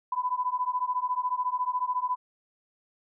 sine beating tone pair, 993 / 1007 Hz, B5 / B5, +9 / +33 cents, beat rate 14 Hz, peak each -29 dBFS, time 0.12-2.16 s, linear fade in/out 5 ms, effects none

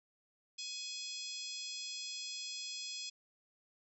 harmonic tone with a mistuned harmonic, 840 Hz, G#5, 19 cents sharp, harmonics 3 / 4 / 5 / 6 / 7 / 8 / 9, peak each -50 / -48 / -49 / -45 / -51 / -55 / -51 dBFS, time 0.58-3.1 s, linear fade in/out 10 ms, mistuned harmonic 5, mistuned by +23 cents, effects none

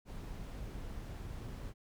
brown noise, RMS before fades -44 dBFS, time 0.05-1.74 s, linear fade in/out 50 ms, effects none

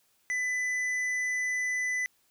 triangle tone with hard clipping, 1999 Hz, B6, 20 cents sharp, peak -29 dBFS, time 0.3-2.06 s, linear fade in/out 0 ms, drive 10 dB, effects white hiss -69 dBFS RMS until 2.3 s

